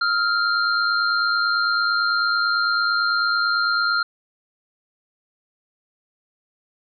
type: tone cluster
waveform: sine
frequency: 1290 / 1399 / 4176 Hz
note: E6 / F6 / C8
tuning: -38 / +3 / -4 cents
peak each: -26 / -19 / -25 dBFS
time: 0.01-4.03 s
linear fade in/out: 5 ms
effects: none